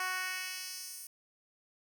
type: tone with high-pass filter sweep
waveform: 10% pulse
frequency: 370 Hz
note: F#4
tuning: in tune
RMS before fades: -39 dBFS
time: 0-1.07 s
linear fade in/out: 2 ms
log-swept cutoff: 990 to 9600 Hz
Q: 1.1
effects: none